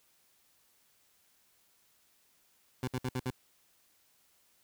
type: tone bursts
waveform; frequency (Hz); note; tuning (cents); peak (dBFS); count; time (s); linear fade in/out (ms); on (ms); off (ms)
20% pulse; 127.2; C3; -48; -27; 5; 2.83-3.305; 2; 47; 60
effects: white hiss -69 dBFS RMS until 4.63 s